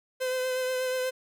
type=tone with vibrato; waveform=45% pulse; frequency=512 Hz; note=C5; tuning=38 cents flat; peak=-27 dBFS; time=0.2-1.11 s; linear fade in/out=20 ms; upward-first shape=triangle; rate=8.3 Hz; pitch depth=23 cents each way; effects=none